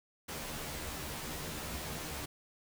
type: noise with comb filter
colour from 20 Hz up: pink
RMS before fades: -41 dBFS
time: 0.28-2.26 s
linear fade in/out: 10 ms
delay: 13 ms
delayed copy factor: +0.9
effects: none